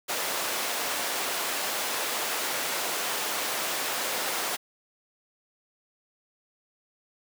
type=high-pass noise; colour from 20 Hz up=pink; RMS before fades=-30 dBFS; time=0.08-4.57 s; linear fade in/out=20 ms; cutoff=530 Hz; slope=12 dB/octave; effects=none